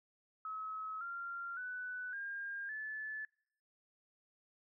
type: tone with pitch steps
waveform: sine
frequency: 1285 / 1385.2 / 1493.2 / 1609.7 / 1735.2 Hz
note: E6 / F6 / F#6 / G6 / A6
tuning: -45 / -15 / +15 / +45 / -25 cents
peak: -40 dBFS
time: 0.45-3.25 s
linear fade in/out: 2 ms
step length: 560 ms
effects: noise-tail reverb RT60 0.7 s tail -25 dB re dry